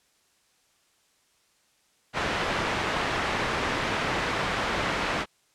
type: low-pass noise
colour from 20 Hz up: white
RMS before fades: -28 dBFS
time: 2.13-5.26 s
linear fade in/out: 50 ms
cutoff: 1900 Hz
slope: 12 dB/octave
effects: white hiss -66 dBFS RMS until 5.54 s + low-pass 9000 Hz 12 dB/octave

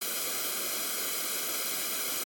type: noise with comb filter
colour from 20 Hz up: white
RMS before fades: -32 dBFS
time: 0.01-2.24 s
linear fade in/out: 10 ms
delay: 1.1 ms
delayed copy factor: -0.7
effects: high-pass 200 Hz 12 dB/octave + AAC 64 kbps

